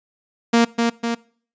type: tone with echo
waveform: sawtooth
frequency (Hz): 233.1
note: A#3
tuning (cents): 0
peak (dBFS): -8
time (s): 0.53-0.65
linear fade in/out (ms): 10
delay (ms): 250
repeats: 2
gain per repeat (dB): -4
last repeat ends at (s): 1.15
effects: noise-tail reverb RT60 0.5 s tail -23 dB re dry + resampled to 16000 Hz